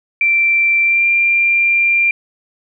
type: tone with pitch glide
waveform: sine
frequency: 2349 to 2380 Hz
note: D7 to D7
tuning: 0 to +22 cents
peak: -10 dBFS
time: 0.21-2.11 s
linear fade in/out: 2 ms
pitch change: +22 cents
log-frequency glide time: 0.83-1.06 s
effects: none